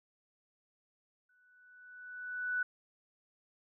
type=tone with exponential growth; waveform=sine; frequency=1486 Hz; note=F#6; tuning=7 cents sharp; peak=-29 dBFS; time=1.29-2.63 s; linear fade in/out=5 ms; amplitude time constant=290 ms; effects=none